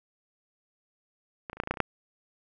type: clicks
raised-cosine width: 0.5 ms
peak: -21 / -23 / -30 / -11 / -22 / -18 / -11 / -28 / -23 / -7 dBFS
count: 10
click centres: 1.498 / 1.531 / 1.57 / 1.601 / 1.636 / 1.674 / 1.71 / 1.74 / 1.772 / 1.803 s
effects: none